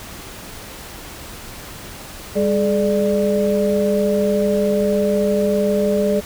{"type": "tone cluster", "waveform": "sine", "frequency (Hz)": [201.5, 424.8, 592], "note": ["G3", "G#4", "D5"], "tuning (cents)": [48, 39, 14], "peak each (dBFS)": -19, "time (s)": [2.35, 6.21], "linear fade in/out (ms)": 20, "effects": ["pink hiss -35 dBFS RMS until 6.25 s"]}